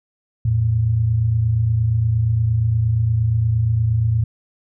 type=tone pair together; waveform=sine; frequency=84.9 / 113.45 Hz; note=F2 / A#2; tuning=-48 / -47 cents; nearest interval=perfect fourth; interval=501 cents; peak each=-23 / -15 dBFS; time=0.45-4.24 s; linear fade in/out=5 ms; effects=none